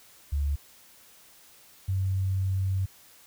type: tone pair in turn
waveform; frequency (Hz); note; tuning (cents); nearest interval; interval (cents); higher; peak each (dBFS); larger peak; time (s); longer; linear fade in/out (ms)
sine; 71.4 / 95.31; D2 / G2; -48 / -48; perfect fourth; 500; second; -24 / -24; neither; 0.32-0.56 / 1.88-2.86; second; 10
effects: white hiss -55 dBFS RMS until 3.26 s